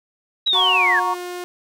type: linear sweep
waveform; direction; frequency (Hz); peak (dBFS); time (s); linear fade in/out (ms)
sine; down; 3930 to 1600; -15; 0.46-1; 10
type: clicks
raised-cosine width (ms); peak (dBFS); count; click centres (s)
0.2; -19 / -22; 2; 0.474 / 0.99
type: tone with pitch glide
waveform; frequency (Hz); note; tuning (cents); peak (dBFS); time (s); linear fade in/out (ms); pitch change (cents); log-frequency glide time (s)
sawtooth; 373.6 to 356.7; F#4 to F4; +17 to +37; -24; 0.53-1.44; 0; -80; 0.77-0.85
type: chord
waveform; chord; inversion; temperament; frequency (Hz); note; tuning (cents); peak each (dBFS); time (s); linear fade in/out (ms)
sine; F# major; none; equal with one note detuned; 724.3 / 932.3 / 1108.7; F#5 / A#5 / C#6; -37 / 0 / 0; -25 / -23 / -21; 0.54-1.15; 20
effects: none